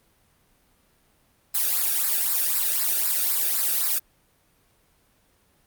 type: noise with flanger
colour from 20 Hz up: blue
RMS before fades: -23 dBFS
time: 1.54-3.99 s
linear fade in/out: 10 ms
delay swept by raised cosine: 0.31 to 0.99 ms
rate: 3.9 Hz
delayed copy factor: -0.85
effects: pink hiss -63 dBFS RMS until 5.66 s + Opus 32 kbps